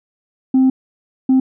sine tone bursts at uneven times, 261.6 Hz, C4, in tune, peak -7 dBFS, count 2, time 0.54-0.7 / 1.29-1.4 s, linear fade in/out 5 ms, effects tanh soft clip ceiling -7 dBFS

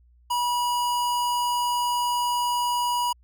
square tone, 970 Hz, B5, 31 cents flat, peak -23 dBFS, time 0.3-3.13 s, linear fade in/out 10 ms, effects added 60 Hz sine -54 dBFS peak until 3.23 s

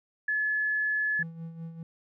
sine tone, 1714 Hz, A6, 46 cents flat, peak -25 dBFS, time 0.28-1.23 s, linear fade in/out 5 ms
triangle tone with tremolo, 164.81 Hz, E3, in tune, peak -33 dBFS, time 1.19-1.83 s, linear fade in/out 2 ms, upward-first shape sine, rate 5 Hz, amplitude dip 60%
effects none

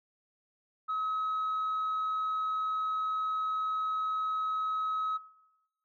sine tone, 1279 Hz, D#6, 47 cents sharp, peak -28 dBFS, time 0.88-5.18 s, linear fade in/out 20 ms, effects noise-tail reverb RT60 1.0 s tail -21 dB re dry + tanh soft clip ceiling -27 dBFS

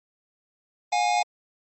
square tone pair together, 713.9 / 826 Hz, F5 / G#5, +38 / -10 cents, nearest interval minor third, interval 252 cents, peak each -24 dBFS, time 0.92-1.23 s, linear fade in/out 10 ms, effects MP3 32 kbps

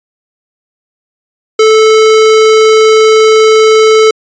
square tone, 437.3 Hz, A4, 11 cents flat, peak -3 dBFS, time 1.59-4.11 s, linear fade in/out 5 ms, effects resampled to 16000 Hz

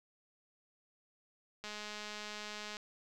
click train, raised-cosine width 0.2 ms, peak -27 dBFS, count 238, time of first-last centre 1.64-2.769 s, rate 210 Hz, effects none

